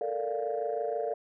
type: chord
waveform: sine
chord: Bb major seventh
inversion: third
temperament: equal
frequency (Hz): 440 / 466.2 / 587.3 / 698.5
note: A4 / Bb4 / D5 / F5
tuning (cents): 0 / 0 / 0 / 0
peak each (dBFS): -34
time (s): 0.01-1.14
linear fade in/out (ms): 2
effects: tanh soft clip ceiling -21 dBFS